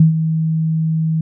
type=tone with ADSR envelope; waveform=sine; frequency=160 Hz; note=D#3; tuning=49 cents sharp; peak=-4 dBFS; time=0-1.21 s; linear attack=4 ms; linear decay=120 ms; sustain=-10 dB; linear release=4 ms; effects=none